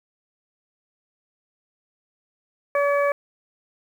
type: harmonic tone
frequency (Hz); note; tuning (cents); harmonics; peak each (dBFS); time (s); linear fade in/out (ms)
570; C#5; +48; 1 / 2 / 3 / 4; -19 / -25 / -29 / -31; 2.75-3.12; 2
effects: 8-bit